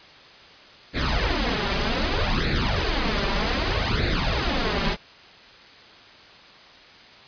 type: noise with flanger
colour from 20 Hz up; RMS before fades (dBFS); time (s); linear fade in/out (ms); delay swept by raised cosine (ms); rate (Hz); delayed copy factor
pink; -23; 0.93-4.97; 50; 0.48 to 5.08; 0.64; +0.7
effects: white hiss -47 dBFS RMS until 7.27 s + resampled to 11025 Hz